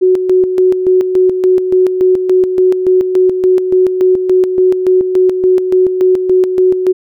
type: tone with tremolo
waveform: sine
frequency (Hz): 369.8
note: F#4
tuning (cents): -1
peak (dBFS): -5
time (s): 0.01-6.93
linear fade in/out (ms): 20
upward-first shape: square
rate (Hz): 3.5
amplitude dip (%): 55
effects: none